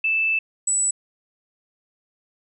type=tone pair in turn; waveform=sine; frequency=2637 / 7902 Hz; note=E7 / B8; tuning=0 / 0 cents; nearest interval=octave + perfect fifth; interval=1900 cents; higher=second; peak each=-18 dBFS; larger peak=neither; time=0.04-0.39 / 0.67-0.91 s; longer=first; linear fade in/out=5 ms; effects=none